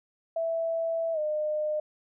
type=tone with pitch glide; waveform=sine; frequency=659.3 to 608.1 Hz; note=E5 to D#5; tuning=0 to -40 cents; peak=-26 dBFS; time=0.36-1.8 s; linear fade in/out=5 ms; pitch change=-140 cents; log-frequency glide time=1.13-1.19 s; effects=none